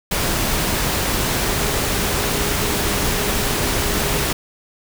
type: tone in noise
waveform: sine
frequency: 410 Hz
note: G#4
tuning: 22 cents flat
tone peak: -30 dBFS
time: 1.43-4.24 s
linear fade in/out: 5 ms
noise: pink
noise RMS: -20 dBFS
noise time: 0.11-4.33 s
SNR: -13 dB
effects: none